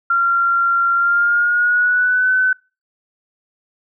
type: tone with pitch glide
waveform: sine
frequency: 1379 to 1512.5 Hz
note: F6 to F#6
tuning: -22 to +38 cents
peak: -12 dBFS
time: 0.1-2.53 s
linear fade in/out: 5 ms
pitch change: +160 cents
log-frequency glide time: 0.95-2.31 s
effects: noise-tail reverb RT60 0.3 s tail -25 dB re dry